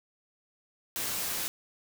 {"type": "noise", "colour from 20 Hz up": "white", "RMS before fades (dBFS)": -33, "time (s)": [0.96, 1.48], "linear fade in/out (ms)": 0, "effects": []}